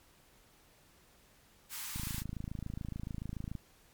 white high-pass noise, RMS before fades -42 dBFS, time 1.69-2.24 s, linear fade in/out 50 ms, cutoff 810 Hz, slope 96 dB/octave
click train, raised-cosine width 5 ms, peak -27 dBFS, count 44, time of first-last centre 1.96-3.553 s, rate 27 Hz
effects pink hiss -64 dBFS RMS until 3.93 s + MP3 96 kbps

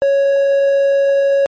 triangle tone, 554.4 Hz, C#5, in tune, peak -8 dBFS, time 0.02-1.46 s, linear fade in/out 0 ms, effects MP3 32 kbps

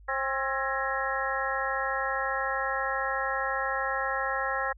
harmonic tone with a mistuned harmonic, 267.2 Hz, C4, 36 cents sharp, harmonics 2 / 3 / 4 / 5 / 6 / 7, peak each -34 / -34 / -34 / -34 / -34 / -34 dBFS, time 0.08-4.73 s, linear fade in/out 10 ms, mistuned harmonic 6, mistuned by +71 cents, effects added 50 Hz sine -49 dBFS peak until 4.77 s

